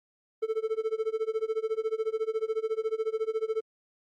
triangle tone with tremolo, 441.6 Hz, A4, 6 cents sharp, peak -22 dBFS, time 0.42-3.61 s, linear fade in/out 10 ms, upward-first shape sine, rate 14 Hz, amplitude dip 95%, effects Opus 32 kbps

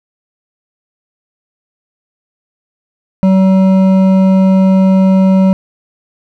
triangle tone with hard clipping, 190 Hz, F#3, 46 cents sharp, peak -7 dBFS, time 3.23-5.53 s, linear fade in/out 0 ms, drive 13 dB, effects none

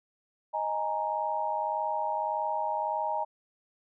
sine chord, D# suspended fourth, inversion none, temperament equal, 622.3 / 830.6 / 932.3 Hz, D#5 / G#5 / A#5, 0 / 0 / 0 cents, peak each -34 / -32 / -31 dBFS, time 0.53-3.25 s, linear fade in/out 20 ms, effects none

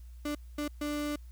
35% pulse tone bursts at uneven times, 294.7 Hz, D4, 6 cents sharp, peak -30 dBFS, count 3, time 0.25-0.35 / 0.58-0.68 / 0.81-1.16 s, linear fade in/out 5 ms, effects added 60 Hz sine -45 dBFS peak until 1.31 s + white hiss -68 dBFS RMS until 1.31 s

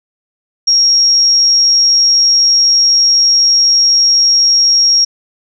sine tone, 5588 Hz, F8, in tune, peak -6 dBFS, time 0.67-5.05 s, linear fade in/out 10 ms, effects none

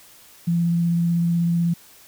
sine tone with vibrato, 170.3 Hz, F3, 43 cents flat, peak -17 dBFS, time 0.47-1.74 s, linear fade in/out 10 ms, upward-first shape sine, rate 16 Hz, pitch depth 12 cents each way, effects white hiss -49 dBFS RMS until 2.07 s

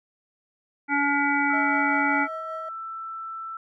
harmonic tone, 284.4 Hz, C#4, 45 cents sharp, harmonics 1 / 3 / 5 / 7 / 8, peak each -26 / -26 / -26 / -27 / -29 dBFS, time 0.88-2.28 s, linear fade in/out 50 ms
sine tone, 1329 Hz, E6, 14 cents sharp, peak -32 dBFS, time 1.5-3.57 s, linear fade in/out 2 ms
triangle tone with tremolo, 639 Hz, D#5, 46 cents sharp, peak -31 dBFS, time 1.53-2.69 s, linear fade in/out 5 ms, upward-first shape sine, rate 5.2 Hz, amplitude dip 40%
effects none

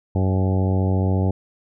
harmonic tone with a mistuned harmonic, 94.3 Hz, F#2, 33 cents sharp, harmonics 1 / 2 / 3 / 4 / 5 / 6 / 7 / 8 / 9, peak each -18 / -24 / -28 / -30 / -32 / -34 / -35 / -36 / -37 dBFS, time 0.15-1.31 s, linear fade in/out 5 ms, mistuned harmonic 8, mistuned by +21 cents, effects none

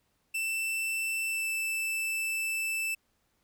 45% pulse tone with pitch glide, 2665 to 2644 Hz, E7 to E7, +18 to +5 cents, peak -29 dBFS, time 0.34-2.95 s, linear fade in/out 10 ms, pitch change -13 cents, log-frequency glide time 1.29-1.47 s, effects pink hiss -74 dBFS RMS until 3.43 s

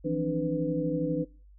sine tone cluster, 160.9 / 173 / 268.7 / 299.5 / 498.9 Hz, E3 / F3 / C4 / D4 / B4, -42 / -16 / +46 / +34 / +17 cents, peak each -33 / -36 / -35 / -30 / -31 dBFS, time 0.04-1.25 s, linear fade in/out 20 ms, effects noise-tail reverb RT60 0.4 s tail -24 dB re dry + added 49 Hz sine -51 dBFS peak until 1.58 s

